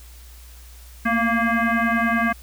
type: tone with frequency modulation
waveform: sine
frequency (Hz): 698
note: F5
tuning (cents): -1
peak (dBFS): -17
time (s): 1.05-2.33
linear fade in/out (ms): 10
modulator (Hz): 462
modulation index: 2.9
effects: added 60 Hz sine -41 dBFS peak until 2.42 s + white hiss -49 dBFS RMS until 2.42 s